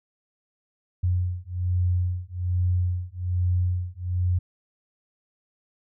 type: beating tone pair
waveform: sine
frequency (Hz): 89.2 / 90.4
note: F2 / F#2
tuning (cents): +37 / -40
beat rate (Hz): 1.2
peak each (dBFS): -25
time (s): 1.03-4.39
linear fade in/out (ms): 10
effects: none